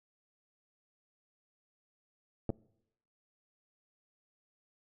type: clicks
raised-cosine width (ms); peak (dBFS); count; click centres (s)
2; -20; 2; 2.493 / 2.502
effects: noise-tail reverb RT60 0.8 s tail -24 dB re dry